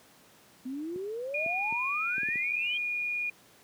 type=exponential sweep; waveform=sine; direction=up; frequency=248.7 to 3234 Hz; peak=-33 dBFS; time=0.65-2.78 s; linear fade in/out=10 ms
type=clicks; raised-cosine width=3 ms; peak=-29 dBFS; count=7; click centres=0.96 / 1.462 / 1.725 / 2.181 / 2.232 / 2.287 / 2.357 s
type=tone; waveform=sine; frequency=2438 Hz; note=D#7; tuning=36 cents flat; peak=-29 dBFS; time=1.34-3.3 s; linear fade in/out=5 ms
effects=pink hiss -58 dBFS RMS until 3.63 s + high-pass 150 Hz 12 dB/octave